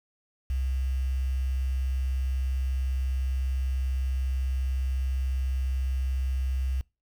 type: tone with quantisation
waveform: sine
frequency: 65.3 Hz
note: C2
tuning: 3 cents flat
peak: -25 dBFS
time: 0.5-6.81 s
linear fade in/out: 0 ms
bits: 8
effects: noise-tail reverb RT60 0.3 s tail -26 dB re dry